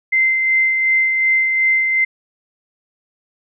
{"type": "tone with tremolo", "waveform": "sine", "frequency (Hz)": 2077, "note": "C7", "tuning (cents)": -13, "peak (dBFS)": -11, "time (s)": [0.12, 2.05], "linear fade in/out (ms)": 10, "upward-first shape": "sine", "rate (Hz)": 2.7, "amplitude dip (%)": 35, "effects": []}